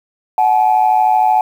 sine tone pair together, 744 / 857 Hz, F#5 / A5, +9 / -46 cents, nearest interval major second, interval 245 cents, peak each -11 dBFS, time 0.38-1.41 s, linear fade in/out 2 ms, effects tanh soft clip ceiling -3 dBFS + 7-bit

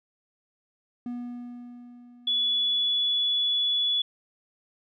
triangle tone with exponential decay, 242.8 Hz, B3, 29 cents flat, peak -28 dBFS, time 1.06-3.5 s, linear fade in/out 2 ms, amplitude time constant 530 ms
sine tone, 3417 Hz, G#7, 49 cents sharp, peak -22 dBFS, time 2.27-4.02 s, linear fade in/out 5 ms
effects none

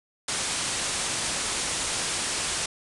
white low-pass noise, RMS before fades -29 dBFS, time 0.28-2.66 s, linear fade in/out 5 ms, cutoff 9900 Hz, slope 96 dB/octave, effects none

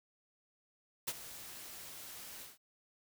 white noise with ADSR envelope, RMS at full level -35 dBFS, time 1.07-2.58 s, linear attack 13 ms, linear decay 42 ms, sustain -14 dB, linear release 160 ms, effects none

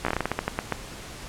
slowing click train, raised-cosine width 0.5 ms, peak -9 dBFS, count 13, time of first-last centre 0.05-0.723 s, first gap 15 ms, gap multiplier 1.22, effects pink hiss -40 dBFS RMS until 1.28 s + low-pass 10000 Hz 12 dB/octave

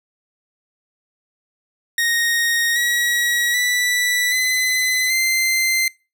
sawtooth tone with pitch steps, 1864.7 / 1916 / 1968.7 / 2023 / 2079 Hz, A#6 / A#6 / B6 / B6 / C7, 0 / +47 / -6 / +41 / -12 cents, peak -13 dBFS, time 1.98-5.88 s, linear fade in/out 2 ms, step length 780 ms, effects noise-tail reverb RT60 0.3 s tail -24 dB re dry

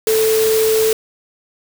sine tone in noise, 440 Hz, A4, in tune, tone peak -12 dBFS, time 0.07-0.93 s, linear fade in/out 2 ms, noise white, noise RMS -22 dBFS, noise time 0.07-0.93 s, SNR +7 dB, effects none

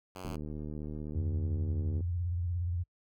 5% pulse tone, 92.5 Hz, F#2, in tune, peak -31 dBFS, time 0.15-0.36 s, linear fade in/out 5 ms
click train, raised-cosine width 3 ms, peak -28 dBFS, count 134, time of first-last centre 0.25-2.007 s, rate 75.7 Hz
sine tone with vibrato, 87.31 Hz, F2, in tune, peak -30 dBFS, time 1.14-2.84 s, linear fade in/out 20 ms, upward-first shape sine, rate 17 Hz, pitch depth 81 cents each way
effects noise-tail reverb RT60 0.1 s tail -26 dB re dry

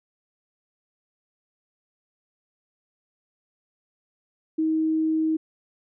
sine tone, 316.8 Hz, D#4, 31 cents sharp, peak -20 dBFS, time 4.58-5.37 s, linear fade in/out 10 ms, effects none

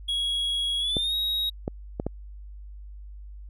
triangle tone with pitch glide, 3322 to 3794 Hz, G#7 to A#7, 0 to +30 cents, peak -23 dBFS, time 0.08-1.5 s, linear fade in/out 10 ms, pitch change +230 cents, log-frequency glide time 0.79-1.15 s
clicks, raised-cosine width 2 ms, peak -14 dBFS, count 4, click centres 0.968 / 1.679 / 1.999 / 2.066 s
effects added 50 Hz sine -39 dBFS peak until 3.49 s

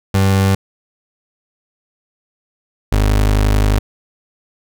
30% pulse tone pair in turn, 97 / 51.38 Hz, G2 / G#1, -18 / -18 cents, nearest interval major seventh, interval 1100 cents, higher first, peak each -8 dBFS, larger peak neither, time 0.14-0.55 / 2.92-3.79 s, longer second, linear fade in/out 5 ms, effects none

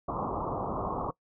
white low-pass noise, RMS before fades -33 dBFS, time 0.08-1.11 s, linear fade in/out 5 ms, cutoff 1200 Hz, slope 96 dB/octave, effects noise-tail reverb RT60 0.1 s tail -21 dB re dry

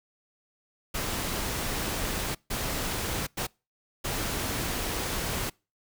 pink noise bursts at uneven times, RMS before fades -31 dBFS, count 4, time 0.94-2.35 / 2.5-3.27 / 3.37-3.47 / 4.04-5.5 s, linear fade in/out 10 ms, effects noise-tail reverb RT60 0.3 s tail -26 dB re dry

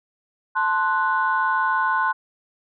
sine chord, F# diminished, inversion first, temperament equal, 880 / 1046.5 / 1480 Hz, A5 / C6 / F#6, 0 / 0 / 0 cents, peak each -24 / -21 / -22 dBFS, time 0.55-2.13 s, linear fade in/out 20 ms, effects tanh soft clip ceiling -9 dBFS

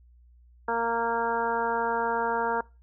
harmonic tone, 231.7 Hz, A#3, 10 cents flat, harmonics 1 / 2 / 3 / 4 / 5 / 6 / 7, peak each -38 / -30 / -34 / -28 / -38 / -33 / -37 dBFS, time 0.68-2.61 s, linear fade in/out 5 ms, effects noise-tail reverb RT60 0.3 s tail -23 dB re dry + added 60 Hz sine -53 dBFS peak until 2.82 s

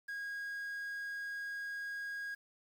triangle tone with quantisation, 1637 Hz, G#6, 25 cents flat, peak -37 dBFS, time 0.08-2.35 s, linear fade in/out 10 ms, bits 10, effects none

